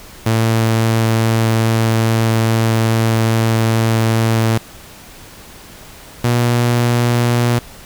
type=tone pair in turn; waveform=sawtooth; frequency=112.8 / 119.82 Hz; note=A2 / A#2; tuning=+44 / +48 cents; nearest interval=minor second; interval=104 cents; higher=second; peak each=-8 dBFS; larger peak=neither; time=0.26-4.58 / 6.24-7.59 s; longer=first; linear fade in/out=5 ms; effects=pink hiss -38 dBFS RMS until 7.85 s